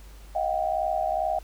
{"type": "tone cluster", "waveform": "sine", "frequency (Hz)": [632, 715, 777], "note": ["D#5", "F5", "G5"], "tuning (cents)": [27, 41, -16], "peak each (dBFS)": -28, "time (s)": [0.35, 1.39], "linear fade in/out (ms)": 5, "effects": ["added 50 Hz sine -43 dBFS peak until 1.43 s", "pink hiss -54 dBFS RMS until 1.43 s"]}